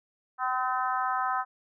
harmonic tone, 255.4 Hz, C4, 42 cents flat, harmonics 3 / 4 / 5 / 6 / 7, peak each -31 / -31 / -30 / -36 / -43 dBFS, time 0.38-1.45 s, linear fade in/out 50 ms, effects none

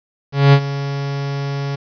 45% pulse tone with ADSR envelope, 140 Hz, C#3, 18 cents sharp, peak -5 dBFS, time 0.32-1.76 s, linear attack 210 ms, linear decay 67 ms, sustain -15 dB, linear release 12 ms, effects resampled to 11025 Hz + 7-bit

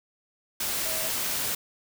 sine tone in noise, 641 Hz, E5, 49 cents flat, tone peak -37 dBFS, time 0.85-1.08 s, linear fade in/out 5 ms, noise white, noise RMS -29 dBFS, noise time 0.6-1.55 s, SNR -11 dB, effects none

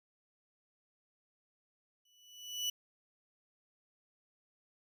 30% pulse tone with exponential growth, 2960 Hz, F#7, in tune, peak -28 dBFS, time 2.05-2.7 s, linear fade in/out 5 ms, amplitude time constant 140 ms, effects none

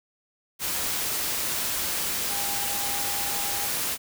sine tone in noise, 807 Hz, G#5, 50 cents flat, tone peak -36 dBFS, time 2.28-3.7 s, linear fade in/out 50 ms, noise white, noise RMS -28 dBFS, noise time 0.59-3.98 s, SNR -11 dB, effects none

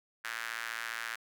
square tone with high-pass filter, 57.4 Hz, A#1, 26 cents flat, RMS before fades -39 dBFS, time 0.24-1.16 s, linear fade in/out 10 ms, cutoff 1600 Hz, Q 3, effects none

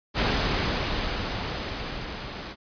pink noise with level ramp, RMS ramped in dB -23 to -37 dBFS, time 0.14-2.56 s, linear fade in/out 50 ms, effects resampled to 11025 Hz

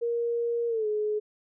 sine tone with pitch glide, 470 to 423.6 Hz, A#4 to G#4, +14 to +34 cents, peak -25 dBFS, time 0.01-1.2 s, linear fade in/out 20 ms, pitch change -180 cents, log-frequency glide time 0.68-0.87 s, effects none

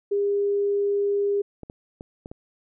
sine tone, 404.1 Hz, G#4, 47 cents flat, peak -20 dBFS, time 0.11-1.42 s, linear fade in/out 10 ms
clicks, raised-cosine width 2 ms, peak -24 dBFS, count 5, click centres 1.633 / 1.699 / 2.009 / 2.259 / 2.315 s
effects none

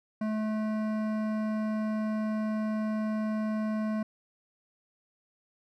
sine tone with hard clipping, 216 Hz, A3, 32 cents flat, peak -30 dBFS, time 0.21-4.03 s, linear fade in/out 5 ms, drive 14 dB, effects none

